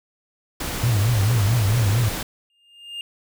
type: noise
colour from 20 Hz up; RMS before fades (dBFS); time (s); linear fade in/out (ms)
pink; -28; 0.6-2.23; 5
type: tone with vibrato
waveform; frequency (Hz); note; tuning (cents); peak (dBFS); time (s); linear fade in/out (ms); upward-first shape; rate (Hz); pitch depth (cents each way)
sine; 109.6; A2; -6; -16; 0.83-2.09; 5; triangle; 4.5; 240
type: tone with exponential growth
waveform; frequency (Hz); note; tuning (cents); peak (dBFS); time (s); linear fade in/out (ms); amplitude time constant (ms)
triangle; 2815; F7; +13; -25; 2.5-3.01; 1; 110
effects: none